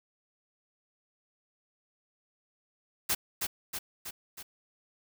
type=noise with echo; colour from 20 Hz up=white; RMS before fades=-28 dBFS; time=3.09-3.15 s; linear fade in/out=10 ms; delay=320 ms; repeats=4; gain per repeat=-4 dB; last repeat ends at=4.43 s; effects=none